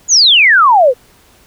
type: exponential sweep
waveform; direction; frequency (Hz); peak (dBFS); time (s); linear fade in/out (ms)
sine; down; 7040 to 467.7; -4; 0.08-0.94; 50
effects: pink hiss -47 dBFS RMS until 1.46 s